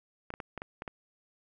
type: clicks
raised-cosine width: 0.5 ms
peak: -23 dBFS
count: 7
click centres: 0.304 / 0.339 / 0.402 / 0.577 / 0.619 / 0.821 / 0.878 s
effects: none

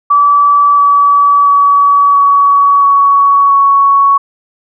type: tone with pitch steps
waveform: sine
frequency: 1153 / 1145 / 1137.1 / 1129.3 / 1121.5 / 1113.7 Hz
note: D6 / D6 / C#6 / C#6 / C#6 / C#6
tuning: -32 / -44 / +44 / +32 / +20 / +8 cents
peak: -4 dBFS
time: 0.1-4.18 s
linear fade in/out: 10 ms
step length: 680 ms
effects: none

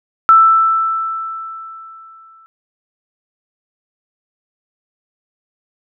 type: tone with exponential decay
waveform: sine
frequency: 1325 Hz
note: E6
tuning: 9 cents sharp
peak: -3 dBFS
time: 0.29-2.46 s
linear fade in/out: 0 ms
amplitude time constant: 470 ms
effects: none

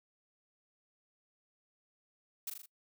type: noise with echo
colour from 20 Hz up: blue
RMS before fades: -38 dBFS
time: 2.47-2.5 s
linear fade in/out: 5 ms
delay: 40 ms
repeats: 4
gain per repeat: -4 dB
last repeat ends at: 2.66 s
effects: noise-tail reverb RT60 0.1 s tail -23 dB re dry

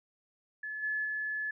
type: tone with level steps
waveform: sine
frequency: 1719 Hz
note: A6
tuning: 41 cents flat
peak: -36 / -30 / -32 dBFS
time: 0.63-1.51 s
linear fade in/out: 5 ms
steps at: 0.82 / 1.04 s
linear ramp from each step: 20 ms
effects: none

